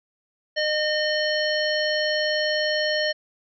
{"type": "harmonic tone with a mistuned harmonic", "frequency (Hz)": 610, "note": "D#5", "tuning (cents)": -34, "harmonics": [1, 3, 5, 7, 9], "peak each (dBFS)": [-24, -26, -30, -29, -35], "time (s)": [0.56, 3.13], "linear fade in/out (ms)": 20, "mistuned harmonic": 7, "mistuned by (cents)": 15, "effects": []}